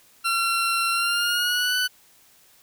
20% pulse tone with pitch glide, 1363 to 1495 Hz, F6 to F#6, -43 to +17 cents, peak -16 dBFS, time 0.24-1.88 s, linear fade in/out 20 ms, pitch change +160 cents, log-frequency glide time 0.91-1.76 s, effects white hiss -56 dBFS RMS until 2.62 s

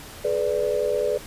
sine chord, G# diminished, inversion none, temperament equal with one note detuned, 423.3 / 493.9 / 587.3 Hz, G#4 / B4 / D5, +33 / 0 / 0 cents, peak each -25 dBFS, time 0.24-1.18 s, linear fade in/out 10 ms, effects pink hiss -41 dBFS RMS until 1.26 s + resampled to 32000 Hz

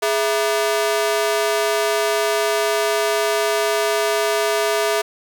sawtooth ring-modulated tone, 540 Hz, C#5, 45 cents flat, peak -10 dBFS, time 0.02-5.02 s, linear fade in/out 10 ms, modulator 122 Hz, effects none

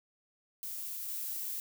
violet noise with level steps, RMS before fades -40 / -38 dBFS, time 0.63-1.6 s, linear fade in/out 0 ms, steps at 1.08 s, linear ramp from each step 5 ms, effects none

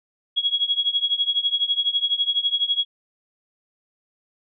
sine tone with tremolo, 3322 Hz, G#7, in tune, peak -15 dBFS, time 0.36-2.85 s, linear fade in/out 20 ms, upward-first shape triangle, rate 12 Hz, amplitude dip 95%, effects none

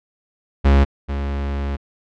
45% pulse tone pair in turn, 69.3 / 70.02 Hz, C#2 / C#2, 0 / +18 cents, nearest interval unison, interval 18 cents, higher second, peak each -10 / -21 dBFS, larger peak first, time 0.64-0.85 / 1.08-1.77 s, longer second, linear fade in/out 20 ms, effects low-pass 3000 Hz 12 dB/octave

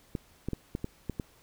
clicks, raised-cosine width 3 ms, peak -19 dBFS, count 7, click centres 0.152 / 0.486 / 0.533 / 0.751 / 0.844 / 1.097 / 1.198 s, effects pink hiss -61 dBFS RMS until 1.42 s

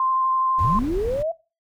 sine tone with vibrato, 1046.5 Hz, C6, in tune, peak -18 dBFS, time 0-0.79 s, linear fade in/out 2 ms, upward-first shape sine, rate 12 Hz, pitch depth 9 cents each way
brown noise, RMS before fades -30 dBFS, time 0.58-1.23 s, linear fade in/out 10 ms
sine linear sweep, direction up, 69.3 to 680 Hz, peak -21 dBFS, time 0.6-1.32 s, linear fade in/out 10 ms
effects noise-tail reverb RT60 0.3 s tail -22 dB re dry

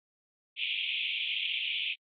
pink band-pass noise, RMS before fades -33 dBFS, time 0.56-1.96 s, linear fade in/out 50 ms, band 2300 to 3500 Hz, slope 96 dB/octave, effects AAC 48 kbps

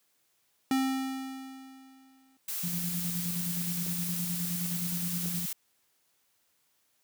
square tone with exponential decay, 265 Hz, C4, 22 cents sharp, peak -24 dBFS, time 0.71-2.37 s, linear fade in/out 1 ms, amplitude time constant 360 ms
blue noise, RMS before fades -35 dBFS, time 2.48-5.53 s, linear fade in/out 5 ms
sine tone with tremolo, 174.61 Hz, F3, in tune, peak -31 dBFS, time 2.63-5.46 s, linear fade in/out 10 ms, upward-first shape square, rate 9.6 Hz, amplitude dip 45%
clicks, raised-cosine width 2 ms, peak -30 dBFS, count 2, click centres 3.865 / 5.259 s
effects white hiss -72 dBFS RMS until 7.03 s + high-pass 80 Hz 12 dB/octave

